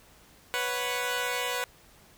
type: chord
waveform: 10% pulse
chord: B suspended second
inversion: none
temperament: equal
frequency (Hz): 493.9 / 554.4 / 740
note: B4 / C#5 / F#5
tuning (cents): 0 / 0 / 0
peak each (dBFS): -22 / -27 / -27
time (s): 0.54-1.64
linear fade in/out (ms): 0
effects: pink hiss -57 dBFS RMS until 2.17 s